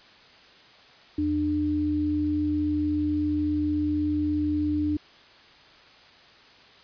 sine tone pair together, 84.02 / 299.4 Hz, E2 / D4, +34 / +33 cents, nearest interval octave + minor seventh, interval 2199 cents, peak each -31 / -23 dBFS, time 1.18-4.97 s, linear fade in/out 5 ms, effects white hiss -52 dBFS RMS until 6.83 s + resampled to 11025 Hz

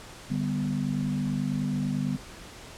sine chord, G major, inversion second, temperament equal, 146.83 / 196 / 246.9 Hz, D3 / G3 / B3, 0 / 0 / 0 cents, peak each -30 dBFS, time 0.3-2.17 s, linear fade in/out 10 ms, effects pink hiss -45 dBFS RMS until 2.77 s + low-pass 9000 Hz 12 dB/octave

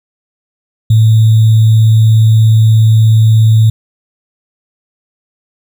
sine tone with sample-and-hold, 110.4 Hz, A2, 6 cents sharp, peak -3 dBFS, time 0.9-3.7 s, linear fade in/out 5 ms, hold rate 3675 Hz, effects none

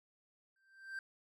triangle tone with exponential growth, 1568 Hz, G6, in tune, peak -36 dBFS, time 0.56-0.99 s, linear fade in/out 2 ms, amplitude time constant 92 ms, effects none

